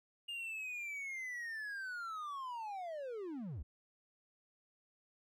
triangle linear sweep, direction down, 2839 to 51.9 Hz, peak -39 dBFS, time 0.28-3.63 s, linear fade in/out 10 ms, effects none

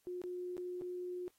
sine tone with dropouts, 359.2 Hz, F4, 49 cents sharp, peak -39 dBFS, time 0.07-1.28 s, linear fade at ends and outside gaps 0 ms, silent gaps 0.217-0.238 / 0.568-0.579 / 0.812-0.819 s, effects white hiss -75 dBFS RMS until 1.38 s + AAC 48 kbps

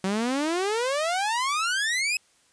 sawtooth exponential sweep, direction up, 185 to 2591 Hz, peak -20 dBFS, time 0.04-2.17 s, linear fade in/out 2 ms, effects white hiss -62 dBFS RMS until 2.52 s + resampled to 22050 Hz

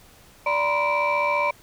sine tone cluster, 586 / 953 / 1028 / 2329 Hz, D5 / A#5 / C6 / D7, -4 / +38 / -31 / -15 cents, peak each -24 dBFS, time 0.46-1.51 s, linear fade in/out 5 ms, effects tanh soft clip ceiling -14 dBFS + pink hiss -52 dBFS RMS until 1.62 s

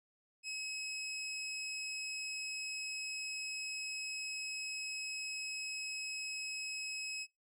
20% pulse tone, 2561 Hz, D#7, 49 cents sharp, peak -35 dBFS, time 0.43-7.27 s, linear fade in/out 50 ms, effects noise-tail reverb RT60 0.2 s tail -22 dB re dry + low-pass 12000 Hz 12 dB/octave

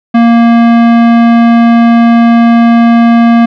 sine tone with tanh clipping, 233.1 Hz, A#3, in tune, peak -4 dBFS, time 0.14-3.46 s, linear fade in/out 10 ms, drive 18 dB, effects none

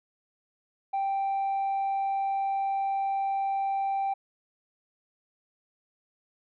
triangle tone with tanh clipping, 784 Hz, G5, in tune, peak -26 dBFS, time 0.93-4.14 s, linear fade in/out 10 ms, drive 6 dB, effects none

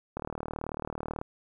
click train, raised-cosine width 1 ms, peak -20 dBFS, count 41, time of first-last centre 0.17-1.214 s, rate 38.3 Hz, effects 10-bit

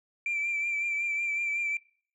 sine tone with vibrato, 2349 Hz, D7, in tune, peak -26 dBFS, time 0.26-1.77 s, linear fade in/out 2 ms, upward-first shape triangle, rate 5.4 Hz, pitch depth 39 cents each way, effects noise-tail reverb RT60 0.5 s tail -24 dB re dry + tanh soft clip ceiling -24 dBFS

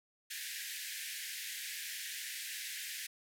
pink band-pass noise, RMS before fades -43 dBFS, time 0.3-3.07 s, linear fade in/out 10 ms, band 1600 to 16000 Hz, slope 96 dB/octave, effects none

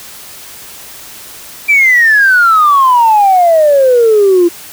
sine exponential sweep, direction down, 2364 to 337.3 Hz, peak -3 dBFS, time 1.68-4.49 s, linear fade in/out 20 ms, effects tanh soft clip ceiling 0 dBFS + white hiss -31 dBFS RMS until 4.72 s

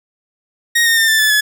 sawtooth tone with pitch steps, 1872 / 1837.7 / 1804.1 / 1771 / 1738.6 / 1706.7 Hz, A#6 / A#6 / A6 / A6 / A6 / G#6, +7 / -25 / +43 / +11 / -21 / +47 cents, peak -7 dBFS, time 0.75-1.41 s, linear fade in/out 10 ms, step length 110 ms, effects none

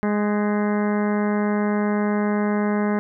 harmonic tone with a mistuned harmonic, 207.7 Hz, G#3, in tune, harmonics 1 / 2 / 3 / 4 / 5 / 6 / 7 / 8 / 9 / 10, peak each -20 / -26 / -30 / -32 / -34 / -36 / -37 / -38 / -39 / -40 dBFS, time 0.03-2.99 s, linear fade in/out 0 ms, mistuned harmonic 7, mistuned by +51 cents, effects none

